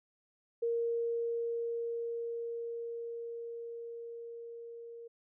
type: tone with level ramp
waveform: sine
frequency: 466.2 Hz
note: A#4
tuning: in tune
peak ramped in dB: -29 to -45 dBFS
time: 0.62-5.08 s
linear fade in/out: 10 ms
effects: none